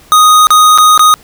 square tone with dropouts, 1244.5 Hz, D#6, in tune, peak -3 dBFS, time 0.12-1.14 s, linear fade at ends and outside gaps 0 ms, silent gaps 0.47-0.505 / 0.777-0.784 / 0.977-0.994 s, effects pink hiss -41 dBFS RMS until 1.23 s

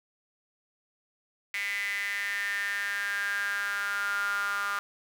sawtooth tone with high-pass filter sweep, 201.6 Hz, G3, 49 cents sharp, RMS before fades -31 dBFS, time 1.54-4.79 s, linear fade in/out 0 ms, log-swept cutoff 2100 to 1300 Hz, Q 9.4, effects none

